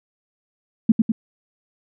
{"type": "tone with echo", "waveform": "sine", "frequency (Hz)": 223.4, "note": "A3", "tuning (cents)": 27, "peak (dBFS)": -8, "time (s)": [0.89, 0.92], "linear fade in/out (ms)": 5, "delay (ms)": 100, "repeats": 2, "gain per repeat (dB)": -4, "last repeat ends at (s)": 1.12, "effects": []}